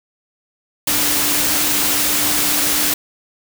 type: tone in noise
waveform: sine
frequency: 295.2 Hz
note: D4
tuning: 9 cents sharp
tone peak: -28 dBFS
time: 0.87-2.94 s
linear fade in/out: 5 ms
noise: white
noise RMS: -17 dBFS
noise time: 0.87-2.94 s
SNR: -14 dB
effects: none